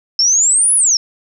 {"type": "exponential two-way sweep", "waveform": "sine", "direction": "up then down", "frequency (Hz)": [5270, 10550, 5270], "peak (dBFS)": -9, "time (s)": [0.19, 0.97], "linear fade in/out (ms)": 2, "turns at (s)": 0.75, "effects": []}